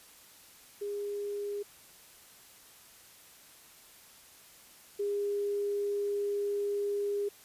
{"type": "tone pair in turn", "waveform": "sine", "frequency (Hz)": [408.1, 406.7], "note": ["G#4", "G#4"], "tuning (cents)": [-30, -36], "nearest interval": "unison", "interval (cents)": 6, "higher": "first", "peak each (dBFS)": [-33, -29], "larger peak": "second", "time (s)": [[0.81, 1.63], [4.99, 7.29]], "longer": "second", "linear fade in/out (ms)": 10, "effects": ["white hiss -56 dBFS RMS until 7.44 s", "resampled to 32000 Hz"]}